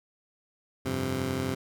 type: chord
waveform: 15% pulse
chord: F suspended second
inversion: none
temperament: just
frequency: 87.31 / 98.22 / 130.96 Hz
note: F2 / G2 / C3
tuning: 0 / +4 / +2 cents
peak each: -29 / -30 / -25 dBFS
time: 0.85-1.55 s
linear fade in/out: 10 ms
effects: none